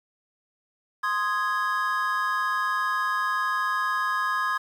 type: chord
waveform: triangle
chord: Ab major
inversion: first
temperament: equal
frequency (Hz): 1046.5 / 1244.5 / 1661.2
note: C6 / Eb6 / Ab6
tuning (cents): 0 / 0 / 0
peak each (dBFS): -26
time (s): 1.03-4.58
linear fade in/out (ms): 10
effects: 9-bit